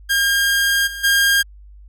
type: tone with level steps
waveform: sawtooth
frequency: 1613 Hz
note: G6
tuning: 49 cents sharp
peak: -11 / -24 / -9 dBFS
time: 0.09-1.43 s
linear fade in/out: 20 ms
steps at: 0.86 / 1.03 s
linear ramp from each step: 20 ms
effects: added 50 Hz sine -39 dBFS peak until 1.88 s